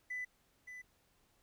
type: tone with echo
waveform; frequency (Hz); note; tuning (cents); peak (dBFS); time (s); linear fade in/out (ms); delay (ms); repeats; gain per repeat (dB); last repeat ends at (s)
triangle; 1997; B6; +19; -35; 0.1-0.25; 10; 570; 1; -10; 0.82
effects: tanh soft clip ceiling -35 dBFS + pink hiss -73 dBFS RMS until 1.42 s